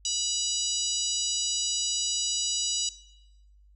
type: harmonic tone with a mistuned harmonic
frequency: 975 Hz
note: B5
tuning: 23 cents flat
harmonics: 3 / 4 / 5 / 6 / 7 / 8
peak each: -34 / -34 / -34 / -34 / -34 / -34 dBFS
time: 0.05-2.89 s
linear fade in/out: 2 ms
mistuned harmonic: 8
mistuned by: +19 cents
effects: noise-tail reverb RT60 1.0 s tail -18 dB re dry + added 50 Hz sine -54 dBFS peak until 3.75 s